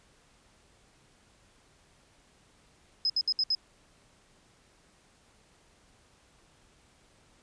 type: tone bursts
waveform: sine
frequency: 5090 Hz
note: D#8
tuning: 39 cents sharp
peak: -24 dBFS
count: 5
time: 3.05-3.55 s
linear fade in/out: 2 ms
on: 48 ms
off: 65 ms
effects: pink hiss -63 dBFS RMS until 7.42 s + resampled to 22050 Hz